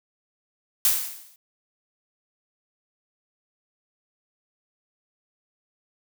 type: noise with exponential decay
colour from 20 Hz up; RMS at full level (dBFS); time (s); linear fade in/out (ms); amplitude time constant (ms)
blue; -17; 0.85-1.36; 1; 110
effects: none